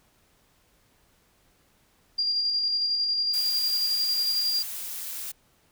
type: tone with tremolo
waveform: sine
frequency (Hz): 4786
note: D8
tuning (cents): +32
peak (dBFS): -22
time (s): 2.18-4.63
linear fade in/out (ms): 10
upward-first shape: square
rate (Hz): 11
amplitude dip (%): 25
type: noise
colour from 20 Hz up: blue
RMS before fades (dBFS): -35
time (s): 3.33-5.32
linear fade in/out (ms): 10
effects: pink hiss -64 dBFS RMS until 5.71 s